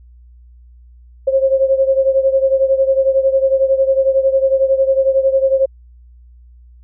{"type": "beating tone pair", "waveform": "sine", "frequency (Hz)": [533, 544], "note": ["C5", "C#5"], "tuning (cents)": [32, -33], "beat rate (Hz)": 11, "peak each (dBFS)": [-12, -16], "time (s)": [1.27, 5.66], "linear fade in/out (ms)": 10, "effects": ["added 60 Hz sine -40 dBFS peak until 6.83 s"]}